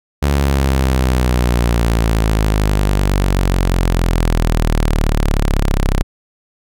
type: exponential sweep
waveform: sawtooth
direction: down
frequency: 71.5 to 32.7 Hz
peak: -8 dBFS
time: 0.22-6.03 s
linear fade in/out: 10 ms
effects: none